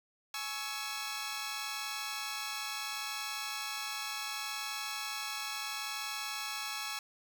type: chord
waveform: 10% pulse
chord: C# minor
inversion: second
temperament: equal with one note detuned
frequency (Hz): 841.7 / 1108.7 / 1318.5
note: G#5 / C#6 / E6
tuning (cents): +23 / 0 / 0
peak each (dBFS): -33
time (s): 0.34-6.99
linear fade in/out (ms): 2
effects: none